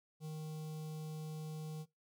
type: tone with notch filter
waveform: square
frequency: 155.56 Hz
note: D#3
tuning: in tune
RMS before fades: -44 dBFS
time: 0.2-1.86 s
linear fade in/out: 50 ms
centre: 1700 Hz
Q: 0.5
effects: noise-tail reverb RT60 0.2 s tail -20 dB re dry